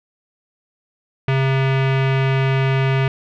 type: tone with low-pass filter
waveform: square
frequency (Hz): 134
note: C3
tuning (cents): +42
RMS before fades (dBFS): -17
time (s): 1.28-3.08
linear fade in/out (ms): 2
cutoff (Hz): 2500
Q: 2.2
effects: none